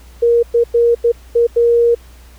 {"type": "tone bursts at uneven times", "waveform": "sine", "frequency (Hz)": 471, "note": "A#4", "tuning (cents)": 18, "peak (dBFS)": -8, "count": 6, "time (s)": [[0.22, 0.43], [0.54, 0.64], [0.74, 0.95], [1.04, 1.12], [1.35, 1.47], [1.56, 1.95]], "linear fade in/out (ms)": 10, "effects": ["added 60 Hz sine -38 dBFS peak until 2.38 s", "pink hiss -47 dBFS RMS until 2.38 s"]}